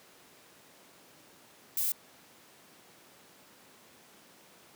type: noise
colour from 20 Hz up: violet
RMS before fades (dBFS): -30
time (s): 1.77-1.92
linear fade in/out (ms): 2
effects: pink hiss -57 dBFS RMS until 4.75 s + high-pass 200 Hz 12 dB/octave